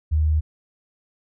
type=tone; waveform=sine; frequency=77.2 Hz; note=D#2; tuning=13 cents flat; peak=-16 dBFS; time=0.11-0.41 s; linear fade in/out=20 ms; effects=none